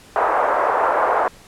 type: band-pass noise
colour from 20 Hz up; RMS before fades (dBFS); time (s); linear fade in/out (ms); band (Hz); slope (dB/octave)
pink; -18; 0.16-1.28; 0; 540 to 1300; 24
effects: pink hiss -46 dBFS RMS until 1.47 s + low-pass 11000 Hz 12 dB/octave